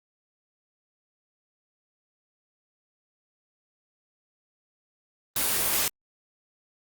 white noise, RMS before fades -25 dBFS, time 5.36-5.88 s, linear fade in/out 2 ms, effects Opus 24 kbps

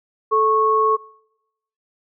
sine tone pair together, 437 / 1100 Hz, A4 / C#6, -12 / -14 cents, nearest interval octave + major third, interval 1598 cents, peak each -18 / -15 dBFS, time 0.31-0.97 s, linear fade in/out 20 ms, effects noise-tail reverb RT60 0.9 s tail -26 dB re dry

